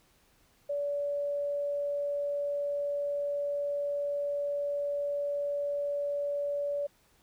sine tone, 574 Hz, D5, 40 cents flat, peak -29 dBFS, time 0.69-6.87 s, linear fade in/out 10 ms, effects pink hiss -66 dBFS RMS until 7.22 s

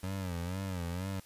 25% pulse tone with vibrato, 91 Hz, F#2, 28 cents flat, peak -31 dBFS, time 0.03-1.2 s, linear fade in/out 5 ms, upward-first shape sine, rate 2.1 Hz, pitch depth 120 cents each way, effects white hiss -58 dBFS RMS until 1.25 s + resampled to 32000 Hz

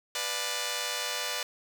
5% pulse chord, B diminished seventh, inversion none, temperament just, 493.9 / 592.7 / 711.2 / 853.4 Hz, B4 / D5 / F5 / Ab5, 0 / +16 / +31 / +47 cents, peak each -24 / -23 / -28 / -28 dBFS, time 0.15-1.43 s, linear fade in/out 2 ms, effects none

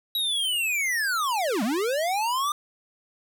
square linear two-way sweep, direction down then up, 3881 to 195.1 to 1213 Hz, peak -24 dBFS, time 0.15-2.52 s, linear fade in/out 2 ms, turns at 1.63 s, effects none

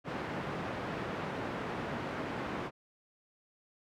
pink band-pass noise, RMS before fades -38 dBFS, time 0.04-2.71 s, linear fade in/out 50 ms, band 140 to 1800 Hz, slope 12 dB/octave, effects none

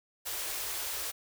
white band-stop noise, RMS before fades -36 dBFS, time 0.25-1.12 s, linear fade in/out 20 ms, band 100 to 320 Hz, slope 48 dB/octave, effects none

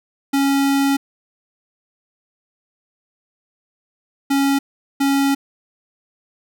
square tone bursts at uneven times, 276.7 Hz, C#4, 3 cents flat, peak -15 dBFS, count 3, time 0.33-0.97 / 4.3-4.59 / 5-5.35 s, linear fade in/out 10 ms, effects none

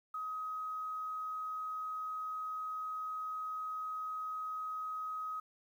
sine tone with quantisation, 1264 Hz, D#6, 27 cents sharp, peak -37 dBFS, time 0.14-5.4 s, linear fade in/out 5 ms, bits 11, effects none

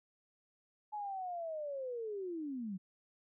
sine linear sweep, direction down, 854 to 178 Hz, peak -38 dBFS, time 0.92-2.78 s, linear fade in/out 20 ms, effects none

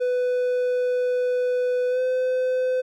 triangle tone with pitch glide, 497.7 to 509.9 Hz, B4 to C5, +13 to -45 cents, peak -18 dBFS, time 0-2.82 s, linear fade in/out 20 ms, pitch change +42 cents, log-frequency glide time 1.89-2 s, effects none

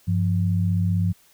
sine tone pair together, 98 / 173.61 Hz, G2 / F3, 0 / -10 cents, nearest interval minor seventh, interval 990 cents, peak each -20 / -23 dBFS, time 0.07-1.13 s, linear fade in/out 20 ms, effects white hiss -57 dBFS RMS until 1.33 s

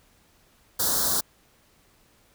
white band-stop noise, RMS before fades -24 dBFS, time 0.79-1.21 s, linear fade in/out 10 ms, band 1600 to 3700 Hz, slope 48 dB/octave, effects pink hiss -61 dBFS RMS until 2.34 s

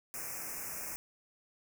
white band-stop noise, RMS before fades -41 dBFS, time 0.14-0.96 s, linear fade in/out 0 ms, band 2600 to 5200 Hz, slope 96 dB/octave, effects none

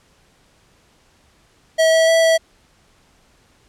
square tone with pitch steps, 645 / 649 / 656 / 652 Hz, E5 / E5 / E5 / E5, -38 / -27 / -9 / -19 cents, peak -12 dBFS, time 1.78-2.38 s, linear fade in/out 20 ms, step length 150 ms, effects pink hiss -56 dBFS RMS until 3.68 s + low-pass 9000 Hz 12 dB/octave

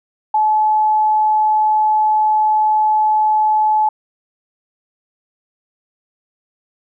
sine tone, 859 Hz, A5, 42 cents flat, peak -11 dBFS, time 0.34-3.89 s, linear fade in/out 5 ms, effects none

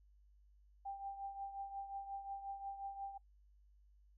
sine tone with tremolo, 790 Hz, G5, 13 cents sharp, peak -40 dBFS, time 0.85-3.18 s, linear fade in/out 10 ms, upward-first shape triangle, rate 5.6 Hz, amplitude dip 70%, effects noise-tail reverb RT60 0.1 s tail -22 dB re dry + added 50 Hz sine -64 dBFS peak until 4.17 s

